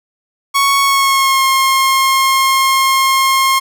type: tone with pitch glide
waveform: sawtooth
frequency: 1108.7 to 1070.3 Hz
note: C#6 to C6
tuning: 0 to +39 cents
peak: -6 dBFS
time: 0.54-3.6 s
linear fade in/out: 20 ms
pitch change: -61 cents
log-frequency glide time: 0.81-1.44 s
effects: none